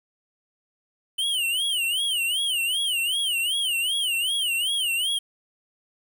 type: tone with vibrato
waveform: square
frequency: 3000 Hz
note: F#7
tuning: 23 cents sharp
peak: -23 dBFS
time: 1.18-5.19 s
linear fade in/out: 10 ms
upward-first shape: sine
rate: 2.6 Hz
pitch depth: 180 cents each way
effects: 9-bit